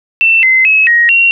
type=tone with pitch steps; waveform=sine; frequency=2680 / 2059 / 2574 / 1884 / 2744 Hz; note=E7 / C7 / E7 / A#6 / F7; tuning=+28 / -28 / -42 / +18 / -31 cents; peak=-5 dBFS; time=0.21-1.31 s; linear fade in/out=0 ms; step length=220 ms; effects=none